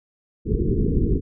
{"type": "low-pass noise", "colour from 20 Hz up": "pink", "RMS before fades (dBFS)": -20, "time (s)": [0.45, 1.21], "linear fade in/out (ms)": 50, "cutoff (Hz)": 450, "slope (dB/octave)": 96, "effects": []}